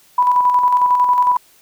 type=tone with tremolo; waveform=sine; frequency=987.8 Hz; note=B5; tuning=in tune; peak=-9 dBFS; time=0.18-1.37 s; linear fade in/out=5 ms; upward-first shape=square; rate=11 Hz; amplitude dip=40%; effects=white hiss -51 dBFS RMS until 1.61 s